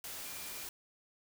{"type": "tone in noise", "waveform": "sine", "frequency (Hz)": 2390, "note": "D7", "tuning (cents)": 30, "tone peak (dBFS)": -55, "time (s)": [0.25, 0.63], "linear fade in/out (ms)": 2, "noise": "white", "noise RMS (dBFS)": -44, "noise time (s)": [0.04, 0.69], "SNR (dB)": -14, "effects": []}